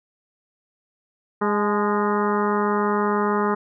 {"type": "harmonic tone with a mistuned harmonic", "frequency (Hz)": 206.3, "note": "G#3", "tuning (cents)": -11, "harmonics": [1, 2, 3, 4, 5, 6, 7, 8, 9], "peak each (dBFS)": [-24, -23, -34, -28, -27, -27, -33, -40, -37], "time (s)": [1.41, 3.55], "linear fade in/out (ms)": 10, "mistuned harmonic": 4, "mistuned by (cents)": 45, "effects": []}